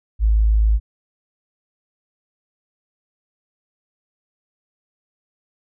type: tone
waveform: sine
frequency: 53.7 Hz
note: A1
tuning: 41 cents flat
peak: -12 dBFS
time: 0.19-0.8 s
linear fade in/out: 50 ms
effects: none